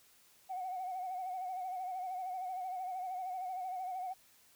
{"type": "tone with vibrato", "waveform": "sine", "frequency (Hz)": 741, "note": "F#5", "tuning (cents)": 2, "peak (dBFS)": -36, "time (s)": [0.49, 4.14], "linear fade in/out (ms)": 20, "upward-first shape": "sine", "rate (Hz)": 13, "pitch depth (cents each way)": 57, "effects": ["tanh soft clip ceiling -33 dBFS", "white hiss -65 dBFS RMS until 4.55 s"]}